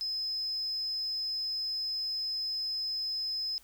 sine tone, 5100 Hz, D#8, 42 cents sharp, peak -31 dBFS, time 0.01-3.58 s, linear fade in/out 0 ms, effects added 50 Hz sine -64 dBFS peak until 3.63 s + white hiss -60 dBFS RMS until 3.63 s

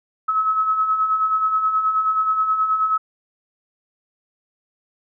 sine beating tone pair, 1281 / 1290.4 Hz, E6 / E6, -50 / -37 cents, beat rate 9.4 Hz, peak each -26 / -17 dBFS, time 0.28-2.98 s, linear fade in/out 10 ms, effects none

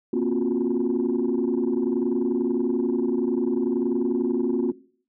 sine tone cluster, 236.1 / 267.2 / 348.8 / 369.4 Hz, A#3 / C4 / F4 / F#4, +22 / +36 / -2 / -3 cents, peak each -25 dBFS, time 0.13-4.72 s, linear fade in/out 5 ms, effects noise-tail reverb RT60 0.5 s tail -19 dB re dry + tanh soft clip ceiling -15 dBFS

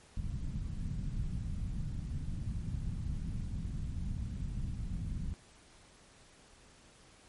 pink low-pass noise, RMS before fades -37 dBFS, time 0.17-5.34 s, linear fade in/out 0 ms, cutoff 190 Hz, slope 24 dB/octave, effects pink hiss -60 dBFS RMS until 7.28 s + MP3 48 kbps

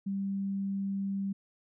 sine tone, 196.4 Hz, G3, 4 cents sharp, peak -30 dBFS, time 0.06-1.33 s, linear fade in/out 10 ms, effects none

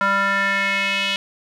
square tone with band-pass filter sweep, 197.2 Hz, G3, 11 cents sharp, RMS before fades -20 dBFS, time 0.01-1.16 s, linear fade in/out 0 ms, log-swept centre 1300 to 3000 Hz, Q 3.5, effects none

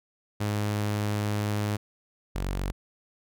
sawtooth tone pair in turn, 104.3 / 47.03 Hz, G#2 / F#1, +8 / +29 cents, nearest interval octave + major second, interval 1379 cents, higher first, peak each -22 / -24 dBFS, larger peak first, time 0.4-1.77 / 2.35-2.72 s, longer first, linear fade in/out 10 ms, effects none

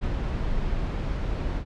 brown noise with ADSR envelope, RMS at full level -25 dBFS, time 0.01-1.65 s, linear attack 31 ms, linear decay 42 ms, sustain -2 dB, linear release 74 ms, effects low-pass 4000 Hz 12 dB/octave

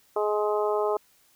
harmonic tone, 210 Hz, G#3, 19 cents sharp, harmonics 2 / 3 / 4 / 5 / 6, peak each -25 / -29 / -31 / -33 / -35 dBFS, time 0.16-0.97 s, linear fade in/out 5 ms, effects white hiss -62 dBFS RMS until 1.35 s

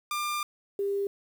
sawtooth / sine tone pair in turn, 1196 / 399.1 Hz, D6 / G4, +31 / +31 cents, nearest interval octave + perfect fifth, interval 1900 cents, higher first, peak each -25 / -26 dBFS, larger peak first, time 0.11-0.43 / 0.79-1.07 s, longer first, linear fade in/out 2 ms, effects 9-bit

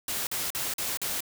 white noise bursts, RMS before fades -31 dBFS, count 5, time 0.08-1.206 s, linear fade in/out 2 ms, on 190 ms, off 44 ms, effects none

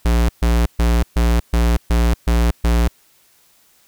square tone bursts, 58.27 Hz, A#1, in tune, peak -13 dBFS, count 8, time 0.05-2.88 s, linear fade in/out 5 ms, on 240 ms, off 130 ms, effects white hiss -55 dBFS RMS until 3.87 s

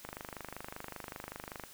click train, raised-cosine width 0.5 ms, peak -26 dBFS, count 41, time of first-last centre 0.05-1.637 s, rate 25.2 Hz, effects white hiss -54 dBFS RMS until 1.73 s

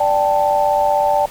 sine chord, D suspended fourth, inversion none, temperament equal, 587.3 / 784 / 880 Hz, D5 / G5 / A5, 0 / 0 / 0 cents, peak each -17 dBFS, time 0-1.26 s, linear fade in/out 5 ms, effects pink hiss -37 dBFS RMS until 1.3 s

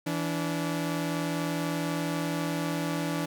sawtooth tone pair together, 164.74 / 289.3 Hz, E3 / D4, -1 / -26 cents, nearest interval minor seventh, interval 975 cents, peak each -27 dBFS, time 0.06-3.26 s, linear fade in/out 10 ms, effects none

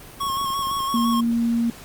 square tone with vibrato, 1093 Hz, C#6, 25 cents flat, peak -23 dBFS, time 0.2-1.21 s, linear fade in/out 10 ms, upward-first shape square, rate 5.9 Hz, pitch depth 27 cents each way
clicks, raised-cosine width 3 ms, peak -26 dBFS, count 12, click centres 0.233 / 0.268 / 0.3 / 0.371 / 0.414 / 0.445 / 0.504 / 0.593 / 0.671 / 0.714 / 0.768 / 0.805 s
sine tone, 233.1 Hz, A#3, in tune, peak -18 dBFS, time 0.94-1.7 s, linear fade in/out 2 ms
effects pink hiss -42 dBFS RMS until 1.84 s + Opus 32 kbps

